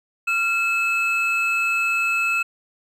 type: tone pair together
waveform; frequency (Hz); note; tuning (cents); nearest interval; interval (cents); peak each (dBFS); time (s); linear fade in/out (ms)
triangle; 1378.6 / 2600; F6 / E7; -23 / -24; major seventh; 1099; -23 / -18; 0.27-2.43; 10
effects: resampled to 32000 Hz